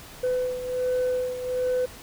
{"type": "beating tone pair", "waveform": "sine", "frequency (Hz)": [503, 504.3], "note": ["B4", "B4"], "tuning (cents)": [32, 36], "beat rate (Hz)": 1.3, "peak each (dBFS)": [-23, -28], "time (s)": [0.23, 1.86], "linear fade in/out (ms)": 10, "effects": ["tanh soft clip ceiling -20 dBFS", "pink hiss -44 dBFS RMS until 2.02 s"]}